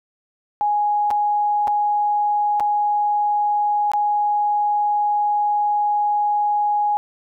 sine tone with dropouts, 830.6 Hz, G#5, in tune, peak -16 dBFS, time 0.61-6.97 s, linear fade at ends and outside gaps 0 ms, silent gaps 1.105-1.111 / 1.673-1.679 / 2.598-2.605 / 3.917-3.935 s, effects none

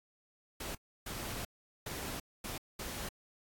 pink noise bursts at uneven times, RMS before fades -41 dBFS, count 5, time 0.6-0.75 / 1.06-1.45 / 1.86-2.2 / 2.44-2.58 / 2.79-3.09 s, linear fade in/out 5 ms, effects AAC 64 kbps

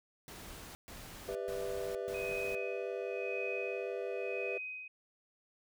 pink noise bursts, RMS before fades -49 dBFS, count 4, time 0.28-2.55 s, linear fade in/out 0 ms, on 470 ms, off 130 ms
triangle chord, E minor seventh, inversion first, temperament just, 395.6 / 494.4 / 593.3 / 659.3 Hz, G4 / B4 / D5 / E5, +16 / +2 / +18 / 0 cents, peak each -38 / -38 / -43 / -42 dBFS, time 1.28-4.58 s, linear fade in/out 5 ms
sine tone with tremolo, 2513 Hz, D#7, 17 cents sharp, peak -38 dBFS, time 2.14-4.88 s, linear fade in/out 5 ms, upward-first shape sine, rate 0.94 Hz, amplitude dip 85%
effects none

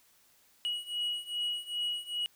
triangle beating tone pair, 2909 / 2911.5 Hz, F#7 / F#7, -30 / -29 cents, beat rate 2.5 Hz, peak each -35 / -33 dBFS, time 0.65-2.26 s, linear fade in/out 0 ms, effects white hiss -65 dBFS RMS until 2.35 s

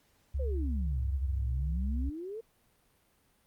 sine tone with pitch glide, 69 to 65.62 Hz, C#2 to C2, -7 to +6 cents, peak -29 dBFS, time 0.34-2.1 s, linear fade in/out 10 ms, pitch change -87 cents, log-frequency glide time 0.62-1.57 s
sine exponential two-way sweep, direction down then up, 549 to 73.42 to 464.8 Hz, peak -37 dBFS, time 0.39-2.41 s, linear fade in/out 10 ms, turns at 1.18 s
effects pink hiss -69 dBFS RMS until 3.46 s + Opus 48 kbps

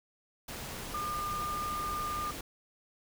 sine tone in noise, 1206 Hz, D6, 46 cents sharp, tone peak -33 dBFS, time 0.94-2.31 s, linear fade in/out 5 ms, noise pink, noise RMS -41 dBFS, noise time 0.48-2.41 s, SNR +5 dB, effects none

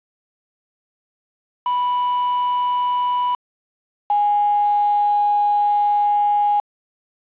triangle / sine tone pair in turn, 985 / 825.4 Hz, B5 / G#5, -5 / -11 cents, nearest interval minor third, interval 306 cents, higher first, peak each -15 / -14 dBFS, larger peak second, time 1.66-3.35 / 4.1-6.6 s, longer second, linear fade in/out 2 ms, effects resampled to 8000 Hz + 7-bit

